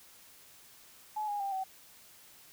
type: tone with pitch steps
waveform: sine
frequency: 853 / 821.6 / 791.3 / 762.1 Hz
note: G#5 / G#5 / G5 / G5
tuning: +46 / -19 / +16 / -49 cents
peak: -32 dBFS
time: 1.16-1.64 s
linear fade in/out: 10 ms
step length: 120 ms
effects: white hiss -57 dBFS RMS until 2.52 s